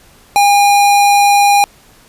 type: tone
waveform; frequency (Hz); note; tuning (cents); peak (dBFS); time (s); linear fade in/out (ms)
square; 811; G#5; -41; -7; 0.36-1.64; 0
effects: pink hiss -45 dBFS RMS until 2.08 s + resampled to 32000 Hz